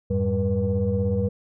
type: tone cluster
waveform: sine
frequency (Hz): 88.1 / 104.6 / 196 / 482.6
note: F2 / G#2 / G3 / B4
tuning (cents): +16 / +13 / 0 / -40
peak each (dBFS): -25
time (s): 0.1-1.29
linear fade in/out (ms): 10
effects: tanh soft clip ceiling -13 dBFS